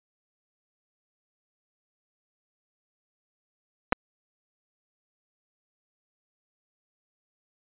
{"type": "clicks", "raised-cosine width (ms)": 0.5, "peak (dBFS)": -6, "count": 2, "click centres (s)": [3.924, 3.928], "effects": ["resampled to 8000 Hz"]}